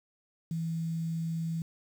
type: tone with quantisation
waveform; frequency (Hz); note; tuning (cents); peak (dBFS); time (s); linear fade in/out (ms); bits
sine; 164.1; E3; -8; -30; 0.51-1.62; 2; 9
effects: none